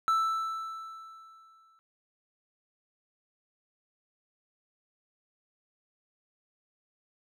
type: tone with exponential decay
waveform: triangle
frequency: 1322 Hz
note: E6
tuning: 5 cents sharp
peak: -20 dBFS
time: 0.08-1.79 s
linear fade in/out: 0 ms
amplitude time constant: 370 ms
effects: none